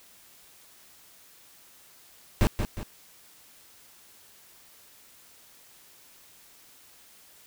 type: noise with echo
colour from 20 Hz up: brown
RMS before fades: -20 dBFS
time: 2.41-2.47 s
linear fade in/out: 0 ms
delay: 180 ms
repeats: 2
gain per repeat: -7 dB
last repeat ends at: 2.83 s
effects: white hiss -55 dBFS RMS until 7.46 s